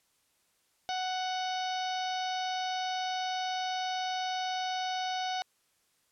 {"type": "harmonic tone", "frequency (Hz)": 742, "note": "F#5", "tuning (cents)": 5, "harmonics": [1, 2, 3, 4, 5, 6, 7, 8], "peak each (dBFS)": [-32, -42, -45, -42, -42, -46, -47, -48], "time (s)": [0.89, 5.42], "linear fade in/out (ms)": 0, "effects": ["white hiss -72 dBFS RMS until 6.11 s", "low-pass 12000 Hz 12 dB/octave"]}